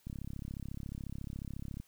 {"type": "click train", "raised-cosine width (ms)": 5, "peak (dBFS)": -29, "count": 60, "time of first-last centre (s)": [0.07, 1.8], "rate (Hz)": 34.1, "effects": ["white hiss -68 dBFS RMS until 1.87 s"]}